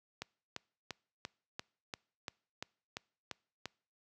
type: click train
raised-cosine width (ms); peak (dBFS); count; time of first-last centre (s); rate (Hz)
0.2; -22; 11; 0.22-3.656; 2.91
effects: noise-tail reverb RT60 0.5 s tail -26 dB re dry + high-pass 80 Hz 12 dB/octave